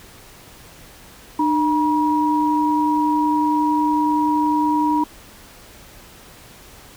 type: tone pair together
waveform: sine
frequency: 301.8 / 958 Hz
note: D4 / A#5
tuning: +47 / +47 cents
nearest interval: octave + minor sixth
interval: 2000 cents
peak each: -18 dBFS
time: 1.39-5.04 s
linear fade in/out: 5 ms
effects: pink hiss -44 dBFS RMS until 6.96 s